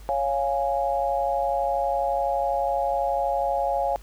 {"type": "chord", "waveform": "sine", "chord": "Db major", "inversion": "none", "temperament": "equal", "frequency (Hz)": [554.4, 698.5, 830.6], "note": ["Db5", "F5", "Ab5"], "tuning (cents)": [0, 0, 0], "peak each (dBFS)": -26, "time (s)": [0.09, 3.96], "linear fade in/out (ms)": 0, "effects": ["added 50 Hz sine -41 dBFS peak until 4.02 s", "pink hiss -53 dBFS RMS until 4.02 s"]}